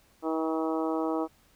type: harmonic tone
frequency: 160 Hz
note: D#3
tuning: 49 cents sharp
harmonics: 2 / 3 / 4 / 5 / 6 / 7 / 8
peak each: -29 / -33 / -35 / -37 / -39 / -40 / -41 dBFS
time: 0.22-1.28 s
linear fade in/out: 50 ms
effects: pink hiss -63 dBFS RMS until 1.55 s